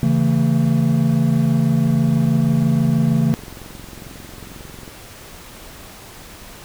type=chord; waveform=triangle; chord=A major; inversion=first; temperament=equal with one note detuned; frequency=138.59 / 164.81 / 225 Hz; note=C#3 / E3 / A3; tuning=0 / 0 / +39 cents; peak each=-16 dBFS; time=0.03-3.34 s; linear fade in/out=0 ms
type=click train; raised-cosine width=3 ms; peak=-24 dBFS; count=68; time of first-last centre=1.86-4.878 s; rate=22.2 Hz
effects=pink hiss -39 dBFS RMS until 6.64 s